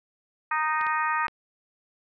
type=harmonic tone; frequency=310 Hz; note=D#4; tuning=6 cents flat; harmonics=3 / 4 / 5 / 6 / 7 / 8; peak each=-28 / -27 / -33 / -30 / -41 / -37 dBFS; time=0.51-1.27 s; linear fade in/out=5 ms
type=clicks; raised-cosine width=0.3 ms; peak=-24 dBFS; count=3; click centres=0.812 / 0.867 / 1.282 s
effects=none